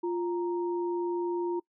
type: tone pair together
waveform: sine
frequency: 349.2 / 932.3 Hz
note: F4 / A#5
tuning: 0 / 0 cents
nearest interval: octave + perfect fourth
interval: 1700 cents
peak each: -28 / -37 dBFS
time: 0.03-1.6 s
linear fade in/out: 10 ms
effects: noise-tail reverb RT60 0.1 s tail -24 dB re dry